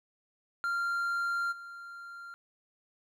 triangle tone with level steps, 1388 Hz, F6, 11 cents flat, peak -27 / -41 dBFS, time 0.64-2.34 s, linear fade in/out 0 ms, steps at 1.51 s, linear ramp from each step 20 ms, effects none

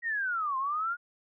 sine linear two-way sweep, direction down then up, 1908 to 1035 to 1444 Hz, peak -28 dBFS, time 0.02-0.97 s, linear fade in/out 50 ms, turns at 0.57 s, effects none

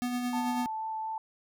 square tone with tremolo, 246 Hz, B3, 7 cents flat, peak -29 dBFS, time 0.02-0.66 s, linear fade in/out 0 ms, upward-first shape sine, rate 9.1 Hz, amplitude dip 35%
sine tone with vibrato, 880 Hz, A5, in tune, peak -32 dBFS, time 0.33-1.18 s, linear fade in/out 2 ms, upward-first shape sine, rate 4.2 Hz, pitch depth 8 cents each way
effects none

